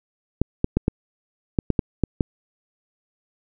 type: clicks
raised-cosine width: 3 ms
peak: -5 dBFS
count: 9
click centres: 0.416 / 0.644 / 0.77 / 0.881 / 1.588 / 1.703 / 1.792 / 2.037 / 2.208 s
effects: none